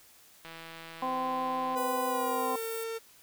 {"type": "click train", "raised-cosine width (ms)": 0.3, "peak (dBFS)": -29, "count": 214, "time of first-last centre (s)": [0.45, 1.749], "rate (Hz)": 164}
{"type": "harmonic tone", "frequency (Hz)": 258, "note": "C4", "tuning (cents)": -24, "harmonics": [1, 2, 3, 4], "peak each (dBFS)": [-38, -38, -34, -32], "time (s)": [1.02, 2.56], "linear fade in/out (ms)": 5}
{"type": "tone with pitch glide", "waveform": "45% pulse", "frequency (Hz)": [493.9, 452.9], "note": ["B4", "A#4"], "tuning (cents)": [0, -50], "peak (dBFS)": -34, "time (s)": [1.75, 2.99], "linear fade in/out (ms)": 20, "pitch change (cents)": -150, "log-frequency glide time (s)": [2.07, 2.56]}
{"type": "high-pass noise", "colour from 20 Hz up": "white", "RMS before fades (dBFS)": -43, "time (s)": [1.77, 2.84], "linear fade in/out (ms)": 5, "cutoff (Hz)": 7400, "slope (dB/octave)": 96}
{"effects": ["white hiss -58 dBFS RMS until 3.22 s"]}